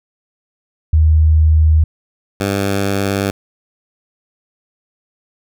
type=tone pair in turn; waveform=sine / 10% pulse; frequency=78.3 / 98.99 Hz; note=D#2 / G2; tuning=+11 / +17 cents; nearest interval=major third; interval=406 cents; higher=second; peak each=-7 / -7 dBFS; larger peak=neither; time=0.93-1.84 / 2.4-3.31 s; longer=neither; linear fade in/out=5 ms; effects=none